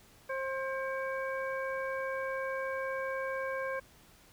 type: harmonic tone with a mistuned harmonic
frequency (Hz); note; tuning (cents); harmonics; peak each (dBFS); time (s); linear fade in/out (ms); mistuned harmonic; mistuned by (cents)
532; C5; +29; 1 / 2 / 3 / 4; -35 / -40 / -39 / -45; 0.29-3.8; 10; 4; +110
effects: pink hiss -60 dBFS RMS until 4.32 s